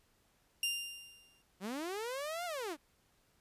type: tone with exponential decay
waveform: sawtooth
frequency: 2794 Hz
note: F7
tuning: in tune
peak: -27 dBFS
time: 0.63-1.42 s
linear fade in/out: 2 ms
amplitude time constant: 170 ms
type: linear two-way sweep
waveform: sawtooth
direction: up then down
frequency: 176.2 to 721 to 270.9 Hz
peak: -34 dBFS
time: 1.6-2.77 s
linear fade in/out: 50 ms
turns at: 2.45 s
effects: pink hiss -72 dBFS RMS until 3.4 s + resampled to 32000 Hz